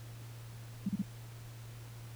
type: tone bursts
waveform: sine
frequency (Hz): 196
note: G3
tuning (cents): 0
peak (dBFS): -29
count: 3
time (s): 0.86-1.021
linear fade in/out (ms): 5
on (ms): 31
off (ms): 34
effects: added 116 Hz sine -46 dBFS peak until 2.15 s + pink hiss -56 dBFS RMS until 2.15 s